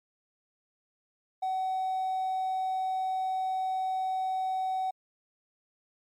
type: tone with hard clipping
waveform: triangle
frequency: 754 Hz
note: F#5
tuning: 32 cents sharp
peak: -28 dBFS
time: 1.42-4.91 s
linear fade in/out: 10 ms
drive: 4 dB
effects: MP3 64 kbps